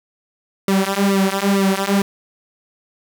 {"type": "tone with flanger", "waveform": "sawtooth", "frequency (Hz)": 196, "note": "G3", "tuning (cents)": 0, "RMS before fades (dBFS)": -17, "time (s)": [0.68, 2.02], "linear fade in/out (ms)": 2, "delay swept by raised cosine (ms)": [1.2, 5.6], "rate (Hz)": 2.2, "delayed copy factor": -1, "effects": ["8-bit"]}